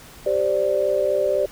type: chord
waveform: sine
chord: G suspended fourth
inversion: none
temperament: equal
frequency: 392 / 523.3 / 587.3 Hz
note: G4 / C5 / D5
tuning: 0 / 0 / 0 cents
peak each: -24 / -23 / -20 dBFS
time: 0.26-1.46 s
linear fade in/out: 5 ms
effects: pink hiss -44 dBFS RMS until 1.51 s